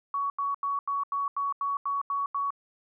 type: tone bursts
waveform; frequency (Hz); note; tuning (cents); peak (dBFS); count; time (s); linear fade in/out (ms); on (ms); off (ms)
sine; 1122; C#6; +21; -26; 10; 0.14-2.505; 2; 160; 85
effects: none